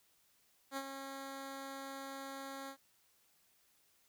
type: tone with ADSR envelope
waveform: 10% pulse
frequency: 272 Hz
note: C#4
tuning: 33 cents flat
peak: -29 dBFS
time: 0.71-2.77 s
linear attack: 58 ms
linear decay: 56 ms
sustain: -7 dB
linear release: 82 ms
effects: white hiss -72 dBFS RMS until 4.08 s